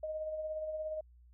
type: tone with tremolo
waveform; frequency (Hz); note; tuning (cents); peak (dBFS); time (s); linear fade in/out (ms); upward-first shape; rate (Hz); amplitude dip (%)
sine; 622.3; D#5; 0; -34; 0.03-1.01; 5; sine; 17; 40
effects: added 60 Hz sine -57 dBFS peak until 1.33 s